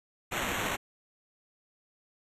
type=noise with sample-and-hold; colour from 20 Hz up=white; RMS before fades=-32 dBFS; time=0.31-0.77 s; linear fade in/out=20 ms; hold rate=4900 Hz; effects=resampled to 32000 Hz